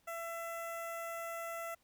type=tone with notch filter; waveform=15% pulse; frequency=670 Hz; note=E5; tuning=28 cents sharp; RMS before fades=-42 dBFS; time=0.07-1.75 s; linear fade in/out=10 ms; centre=4200 Hz; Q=0.52; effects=pink hiss -73 dBFS RMS until 1.83 s

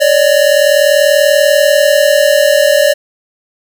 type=tone pair together; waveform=square; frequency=565 / 605.3 Hz; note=C#5 / D#5; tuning=+33 / -48 cents; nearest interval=minor second; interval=119 cents; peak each=-10 dBFS; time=0-2.94 s; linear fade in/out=20 ms; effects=none

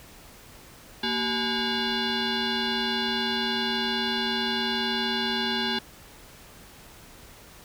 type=tone with frequency modulation; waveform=sine; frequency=1618 Hz; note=G#6; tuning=46 cents flat; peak=-24 dBFS; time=1.03-5.79 s; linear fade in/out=5 ms; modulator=617 Hz; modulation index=4.2; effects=pink hiss -49 dBFS RMS until 7.64 s

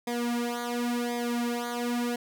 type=tone with flanger; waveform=sawtooth; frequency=239.8 Hz; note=A#3; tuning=49 cents sharp; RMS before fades=-30 dBFS; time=0.07-2.16 s; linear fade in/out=5 ms; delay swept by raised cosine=0.7 to 3.8 ms; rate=0.93 Hz; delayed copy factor=-0.9; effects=none

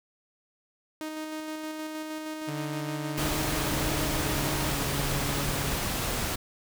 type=tone with tremolo; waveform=sawtooth; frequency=311.1 Hz; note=D#4; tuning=in tune; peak=-29 dBFS; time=1.01-4.7 s; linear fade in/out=0 ms; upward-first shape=square; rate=6.4 Hz; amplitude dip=25%
type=tone with pitch glide; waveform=sawtooth; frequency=146.83 to 140.6 Hz; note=D3 to C#3; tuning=0 to +25 cents; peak=-29 dBFS; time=2.47-5.73 s; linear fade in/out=20 ms; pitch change=-75 cents; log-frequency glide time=2.96-4.14 s
type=noise; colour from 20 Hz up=pink; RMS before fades=-30 dBFS; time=3.17-6.36 s; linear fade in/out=10 ms
effects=none

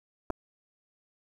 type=clicks; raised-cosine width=1 ms; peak=-18 dBFS; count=2; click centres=0.302 / 0.305 s; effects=8-bit

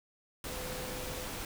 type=tone in noise; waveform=sine; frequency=506 Hz; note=B4; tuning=42 cents sharp; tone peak=-44 dBFS; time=0.5-1.26 s; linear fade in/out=2 ms; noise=pink; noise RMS=-40 dBFS; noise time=0.44-1.45 s; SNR=-7 dB; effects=none

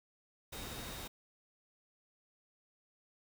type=tone in noise; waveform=sine; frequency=3729 Hz; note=A#7; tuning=in tune; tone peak=-53 dBFS; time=0.52-1.08 s; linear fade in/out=10 ms; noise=pink; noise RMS=-45 dBFS; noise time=0.52-1.08 s; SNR=-11 dB; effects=none

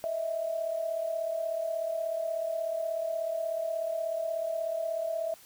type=tone pair together; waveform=sine; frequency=622.3 / 658.8 Hz; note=D#5 / E5; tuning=0 / -1 cents; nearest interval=minor second; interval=99 cents; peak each=-36 / -30 dBFS; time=0.04-5.34 s; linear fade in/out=0 ms; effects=white hiss -55 dBFS RMS until 5.45 s

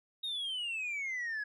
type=exponential sweep; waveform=sine; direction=down; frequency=3776 to 1661.2 Hz; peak=-32 dBFS; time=0.23-1.44 s; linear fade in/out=10 ms; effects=tanh soft clip ceiling -33 dBFS

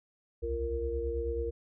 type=tone cluster; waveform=sine; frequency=64.1 / 73.3 / 343 / 464.1 Hz; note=C2 / D2 / F4 / A#4; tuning=-35 / -3 / -31 / -8 cents; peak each=-35 / -40 / -40 / -33 dBFS; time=0.42-1.51 s; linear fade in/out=20 ms; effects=none

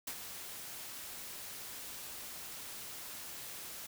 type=noise with ADSR envelope; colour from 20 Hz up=white; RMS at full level=-39 dBFS; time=0.07-3.87 s; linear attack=6 ms; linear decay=63 ms; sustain=-7 dB; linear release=13 ms; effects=none

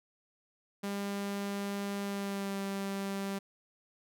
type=tone with pitch glide; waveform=sawtooth; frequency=200.3 to 196.75 Hz; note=G3 to G3; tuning=+38 to +7 cents; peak=-30 dBFS; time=0.83-3.39 s; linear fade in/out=10 ms; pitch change=-31 cents; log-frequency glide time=2.03-2.57 s; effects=none

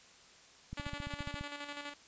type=click train; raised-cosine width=5 ms; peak=-29 dBFS; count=11; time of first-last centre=0.73-1.41 s; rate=14.7 Hz
type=tone with tremolo; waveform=5% pulse; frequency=288.9 Hz; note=D4; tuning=28 cents flat; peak=-29 dBFS; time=0.77-1.94 s; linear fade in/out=5 ms; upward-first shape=square; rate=12 Hz; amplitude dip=50%
effects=white hiss -59 dBFS RMS until 2.07 s + resampled to 16000 Hz

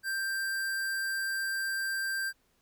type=tone; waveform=square; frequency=1577 Hz; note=G6; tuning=10 cents sharp; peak=-31 dBFS; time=0.03-2.33 s; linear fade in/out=50 ms; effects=pink hiss -71 dBFS RMS until 2.61 s

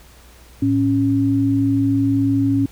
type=tone pair together; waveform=sine; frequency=109.6 / 276.2 Hz; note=A2 / C#4; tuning=-6 / -6 cents; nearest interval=octave + major third; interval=1600 cents; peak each=-20 / -15 dBFS; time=0.62-2.66 s; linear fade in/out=5 ms; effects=added 60 Hz sine -45 dBFS peak until 2.71 s + pink hiss -48 dBFS RMS until 2.71 s

